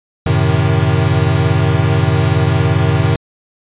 square chord, F# diminished seventh, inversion none, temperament equal, 92.5 / 110 / 130.81 / 155.56 Hz, F#2 / A2 / C3 / Eb3, 0 / 0 / 0 / 0 cents, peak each -17 dBFS, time 0.26-3.16 s, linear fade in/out 5 ms, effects resampled to 8000 Hz

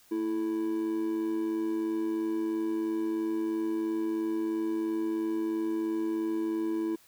triangle tone with amplitude modulation, 329.6 Hz, E4, in tune, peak -23 dBFS, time 0.11-6.96 s, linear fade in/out 10 ms, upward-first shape sine, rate 103 Hz, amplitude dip 60%, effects white hiss -60 dBFS RMS until 7.07 s

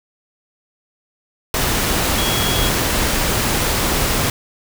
sine tone in noise, 3322 Hz, G#7, in tune, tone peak -23 dBFS, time 2.18-2.69 s, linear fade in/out 2 ms, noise pink, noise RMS -18 dBFS, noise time 1.54-4.3 s, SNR -8 dB, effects none

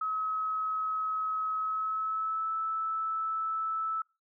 sine tone with pitch glide, 1281 to 1311.7 Hz, E6 to E6, -50 to -9 cents, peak -29 dBFS, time 0.01-4.02 s, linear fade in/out 5 ms, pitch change +41 cents, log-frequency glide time 1.57-2.53 s, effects noise-tail reverb RT60 0.3 s tail -26 dB re dry

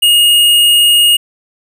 square tone, 2861 Hz, F7, 41 cents sharp, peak -6 dBFS, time 0.02-1.17 s, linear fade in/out 10 ms, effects none

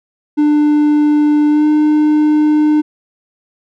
triangle tone with pitch glide, 297.7 to 302.7 Hz, D4 to D#4, +24 to -48 cents, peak -6 dBFS, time 0.37-2.82 s, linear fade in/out 20 ms, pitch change +28 cents, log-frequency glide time 1.49-1.66 s, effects none

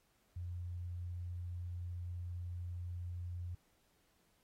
sine tone, 88 Hz, F2, 14 cents sharp, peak -40 dBFS, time 0.36-3.55 s, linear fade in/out 5 ms, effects pink hiss -75 dBFS RMS until 4.43 s + AAC 48 kbps

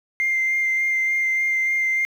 sine tone with vibrato, 2097 Hz, C7, 3 cents sharp, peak -17 dBFS, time 0.2-2.05 s, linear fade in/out 0 ms, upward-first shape sine, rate 3.4 Hz, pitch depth 12 cents each way, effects tanh soft clip ceiling -15 dBFS + 8-bit

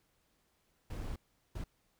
brown noise bursts at uneven times, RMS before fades -40 dBFS, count 2, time 0.9-1.16 / 1.55-1.64 s, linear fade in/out 5 ms, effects pink hiss -75 dBFS RMS until 1.99 s

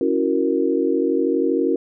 sine chord, F# dominant seventh, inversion second, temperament equal, 277.2 / 329.6 / 370 / 466.2 Hz, C#4 / E4 / F#4 / A#4, 0 / 0 / 0 / 0 cents, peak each -22 dBFS, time 0.01-1.76 s, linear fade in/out 2 ms, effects none

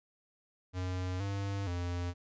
square tone with pitch steps, 91.7 / 99.3 / 87.9 Hz, F#2 / G2 / F2, -15 / +23 / +12 cents, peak -34 dBFS, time 0.73-2.14 s, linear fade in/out 50 ms, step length 470 ms, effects resampled to 16000 Hz

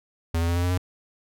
square tone with pitch steps, 82.9 / 84.4 / 85.92 / 87.48 / 89.06 / 90.66 Hz, E2 / E2 / F2 / F2 / F2 / F#2, +10 / +41 / -28 / +3 / +34 / -35 cents, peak -22 dBFS, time 0.34-0.778 s, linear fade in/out 5 ms, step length 73 ms, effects none

